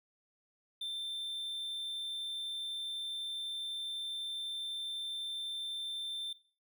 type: tone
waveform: triangle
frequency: 3564 Hz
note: A7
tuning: 22 cents sharp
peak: -35 dBFS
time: 0.81-6.33 s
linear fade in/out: 5 ms
effects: noise-tail reverb RT60 0.4 s tail -17 dB re dry